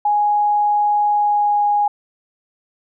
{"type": "tone with pitch glide", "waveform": "sine", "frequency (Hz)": [830.6, 825.3], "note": ["G#5", "G#5"], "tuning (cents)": [0, -11], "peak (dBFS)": -13, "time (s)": [0.05, 1.88], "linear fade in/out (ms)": 5, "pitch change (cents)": -11, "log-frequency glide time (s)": [1.1, 1.66], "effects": []}